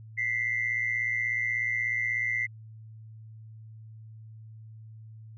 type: tone pair together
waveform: sine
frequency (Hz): 1975.5 / 2092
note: B6 / C7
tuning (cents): 0 / -1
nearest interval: minor second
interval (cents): 99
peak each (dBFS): -29 / -28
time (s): 0.17-2.47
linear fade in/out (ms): 20
effects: tanh soft clip ceiling -18 dBFS + added 110 Hz sine -44 dBFS peak until 5.37 s